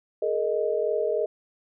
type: chord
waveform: sine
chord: Ab suspended second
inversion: none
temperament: equal with one note detuned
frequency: 423.1 / 466.2 / 622.3 Hz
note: Ab4 / Bb4 / Eb5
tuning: +32 / 0 / 0 cents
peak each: -27 dBFS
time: 0.22-1.26 s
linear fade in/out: 5 ms
effects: none